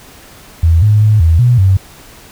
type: tone with pitch steps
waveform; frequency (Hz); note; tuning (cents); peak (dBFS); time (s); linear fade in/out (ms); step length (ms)
sine; 82.5 / 105.8 / 107.1 / 81.8 / 122.3 / 95.4; E2 / G#2 / A2 / E2 / B2 / G2; +2 / +33 / -46 / -13 / -16 / -47; -5; 0.63-1.77; 5; 190
effects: pink hiss -38 dBFS RMS until 2.31 s